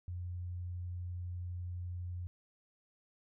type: tone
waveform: sine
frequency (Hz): 88.8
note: F2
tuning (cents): +29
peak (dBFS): -38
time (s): 0.08-2.27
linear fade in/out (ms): 0
effects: none